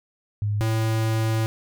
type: tone pair in turn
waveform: sine / square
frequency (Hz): 103.83 / 111.31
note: G#2 / A2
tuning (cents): 0 / +20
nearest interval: minor second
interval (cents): 120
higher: second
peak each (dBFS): -21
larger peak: neither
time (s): 0.42-0.61 / 0.61-1.46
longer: second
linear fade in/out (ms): 0
effects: none